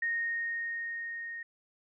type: tone with level ramp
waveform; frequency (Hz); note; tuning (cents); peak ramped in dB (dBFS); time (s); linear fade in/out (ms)
sine; 1856; A#6; -8; -28 to -38; 0.02-1.43; 5
effects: none